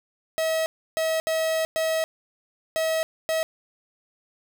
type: tone bursts at uneven times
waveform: 45% pulse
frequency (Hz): 642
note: E5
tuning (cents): -46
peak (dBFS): -22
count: 6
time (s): 0.38-0.66 / 0.97-1.2 / 1.27-1.65 / 1.76-2.04 / 2.76-3.03 / 3.29-3.43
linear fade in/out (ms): 0
effects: none